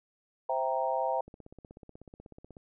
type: chord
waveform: sine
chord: C dominant seventh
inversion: none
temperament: equal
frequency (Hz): 523.3 / 659.3 / 784 / 932.3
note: C5 / E5 / G5 / Bb5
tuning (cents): 0 / 0 / 0 / 0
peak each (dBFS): -33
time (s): 0.49-1.21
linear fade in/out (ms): 5
type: click train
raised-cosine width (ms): 2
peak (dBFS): -35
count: 22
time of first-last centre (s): 1.28-2.568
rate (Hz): 16.3
effects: none